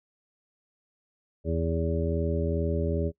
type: harmonic tone with a mistuned harmonic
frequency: 82.41 Hz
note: E2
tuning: in tune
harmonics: 1 / 2 / 3 / 4 / 5 / 7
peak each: -28 / -32 / -35 / -36 / -32 / -34 dBFS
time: 1.44-3.12 s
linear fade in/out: 50 ms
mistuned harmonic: 7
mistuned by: -15 cents
effects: noise-tail reverb RT60 0.1 s tail -22 dB re dry